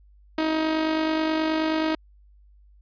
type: tone with amplitude modulation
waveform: sawtooth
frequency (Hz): 315.8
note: D#4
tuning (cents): +26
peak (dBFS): -16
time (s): 0.38-1.95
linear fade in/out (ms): 5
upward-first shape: sine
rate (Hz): 49.4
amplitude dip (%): 40
effects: added 50 Hz sine -51 dBFS peak until 2.81 s + resampled to 11025 Hz